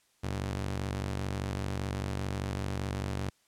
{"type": "ring-modulated tone", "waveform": "sawtooth", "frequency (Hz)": 98, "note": "G2", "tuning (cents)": 0, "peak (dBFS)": -25, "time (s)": [0.23, 3.3], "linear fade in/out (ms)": 10, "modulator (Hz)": 22.5, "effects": ["white hiss -69 dBFS RMS until 3.47 s", "low-pass 10000 Hz 12 dB/octave"]}